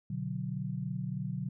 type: chord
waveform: sine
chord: B minor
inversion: none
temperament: equal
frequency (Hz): 123.47 / 146.83 / 185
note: B2 / D3 / F#3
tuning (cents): 0 / 0 / 0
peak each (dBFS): -38 / -37 / -37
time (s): 0.1-1.49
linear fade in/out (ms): 5
effects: none